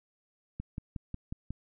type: click train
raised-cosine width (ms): 5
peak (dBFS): -24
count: 6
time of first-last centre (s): 0.6-1.506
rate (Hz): 5.52
effects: none